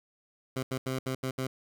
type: tone bursts at uneven times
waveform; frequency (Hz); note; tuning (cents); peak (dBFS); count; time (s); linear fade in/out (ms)
15% pulse; 130.81; C3; 0; -24; 6; 0.56-0.63 / 0.71-0.78 / 0.86-0.99 / 1.06-1.15 / 1.23-1.31 / 1.38-1.47; 5
effects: none